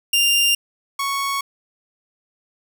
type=tone pair in turn; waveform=sawtooth; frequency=2794 / 1108.8 Hz; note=F7 / C#6; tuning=0 / 0 cents; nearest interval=octave + major third; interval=1600 cents; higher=first; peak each=-11 / -17 dBFS; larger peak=first; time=0.13-0.55 / 0.99-1.41 s; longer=neither; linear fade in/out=5 ms; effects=none